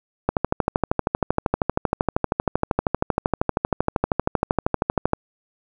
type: click train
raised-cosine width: 1 ms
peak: -4 dBFS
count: 63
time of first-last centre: 0.29-5.134 s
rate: 12.8 Hz
effects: none